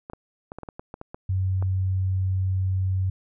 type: clicks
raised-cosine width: 1 ms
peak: -22 dBFS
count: 11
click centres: 0.099 / 0.134 / 0.519 / 0.586 / 0.633 / 0.688 / 0.795 / 0.941 / 1.014 / 1.145 / 1.625 s
type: tone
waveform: sine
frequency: 94.2 Hz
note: F#2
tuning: 32 cents sharp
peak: -21 dBFS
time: 1.29-3.1 s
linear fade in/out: 5 ms
effects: none